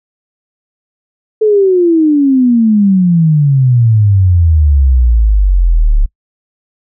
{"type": "exponential sweep", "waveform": "sine", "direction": "down", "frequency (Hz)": [440, 34.53], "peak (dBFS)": -5, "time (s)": [1.41, 6.06], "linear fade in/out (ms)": 10, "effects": ["noise-tail reverb RT60 0.1 s tail -22 dB re dry"]}